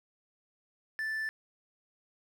triangle tone with quantisation, 1760 Hz, A6, in tune, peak -30 dBFS, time 0.99-1.29 s, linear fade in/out 0 ms, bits 10, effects none

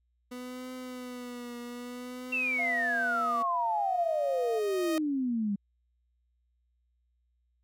30% pulse tone with vibrato, 247.6 Hz, B3, 5 cents sharp, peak -36 dBFS, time 0.31-3.43 s, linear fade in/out 10 ms, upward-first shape triangle, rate 0.59 Hz, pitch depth 56 cents each way
sine exponential sweep, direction down, 2736 to 196 Hz, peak -27 dBFS, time 2.32-5.56 s, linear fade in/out 10 ms
sine tone, 692 Hz, F5, 16 cents flat, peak -33 dBFS, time 2.58-4.6 s, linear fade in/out 20 ms
sawtooth tone with exponential growth, 622.3 Hz, D#5, in tune, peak -27 dBFS, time 3.18-4.98 s, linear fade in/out 1 ms, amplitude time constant 390 ms
effects added 60 Hz sine -70 dBFS peak until 7.63 s

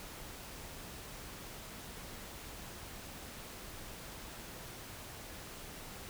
silence, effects pink hiss -48 dBFS RMS until 6.09 s

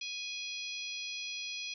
harmonic tone, 830.6 Hz, G#5, in tune, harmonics 3 / 4 / 5 / 6 / 7, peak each -41 / -43 / -45 / -47 / -48 dBFS, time 0.01-1.74 s, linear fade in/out 5 ms, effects none

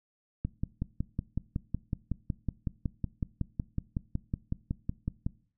click train, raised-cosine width 5 ms, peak -18 dBFS, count 27, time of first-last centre 0.45-5.265 s, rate 5.4 Hz, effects noise-tail reverb RT60 0.5 s tail -21 dB re dry

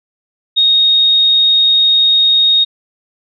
sine tone, 3729 Hz, A#7, in tune, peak -7 dBFS, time 0.56-2.65 s, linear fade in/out 20 ms, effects none

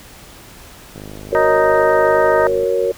click train, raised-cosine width 2 ms, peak -20 dBFS, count 87, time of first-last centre 0.96-2.633 s, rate 51.4 Hz
sine chord, F# major, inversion none, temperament equal, 370 / 466.2 / 554.4 Hz, F#4 / A#4 / C#5, 0 / 0 / 0 cents, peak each -20 / -17 / -19 dBFS, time 1.32-2.92 s, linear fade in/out 5 ms
harmonic tone, 311.1 Hz, D#4, in tune, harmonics 2 / 3 / 4 / 5 / 6, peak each -15 / -19 / -21 / -23 / -25 dBFS, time 1.35-2.47 s, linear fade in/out 0 ms
effects pink hiss -40 dBFS RMS until 2.97 s

